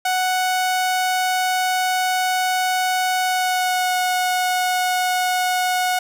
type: tone with pitch glide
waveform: sawtooth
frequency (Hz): 740 to 732.3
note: F#5 to F#5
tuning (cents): 0 to -18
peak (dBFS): -14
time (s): 0.05-5.99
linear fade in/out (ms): 5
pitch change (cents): -18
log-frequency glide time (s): 3.22-3.94
effects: none